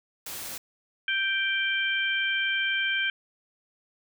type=noise; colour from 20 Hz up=white; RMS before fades=-37 dBFS; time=0.26-0.58 s; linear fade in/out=5 ms
type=harmonic tone; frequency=784 Hz; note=G5; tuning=in tune; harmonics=2 / 3 / 4; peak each=-27 / -29 / -30 dBFS; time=1.08-3.1 s; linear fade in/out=2 ms
effects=none